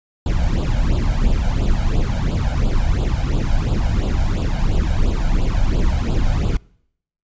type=noise with flanger; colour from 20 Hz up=brown; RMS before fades=-17 dBFS; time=0.26-6.57 s; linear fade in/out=2 ms; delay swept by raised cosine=0.25 to 1.35 ms; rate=2.9 Hz; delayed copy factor=+0.85; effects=noise-tail reverb RT60 0.7 s tail -25 dB re dry + resampled to 16000 Hz